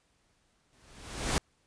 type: noise with exponential growth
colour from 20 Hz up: pink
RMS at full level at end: -26 dBFS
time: 0.73-1.38 s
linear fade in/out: 0 ms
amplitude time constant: 140 ms
effects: pink hiss -71 dBFS RMS until 1.66 s + resampled to 22050 Hz